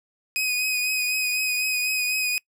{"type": "tone with vibrato", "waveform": "sawtooth", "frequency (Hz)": 2503, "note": "D#7", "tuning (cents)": 10, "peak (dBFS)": -19, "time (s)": [0.36, 2.38], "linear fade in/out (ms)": 0, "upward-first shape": "triangle", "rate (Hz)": 4, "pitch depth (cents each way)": 30, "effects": ["noise-tail reverb RT60 0.1 s tail -24 dB re dry"]}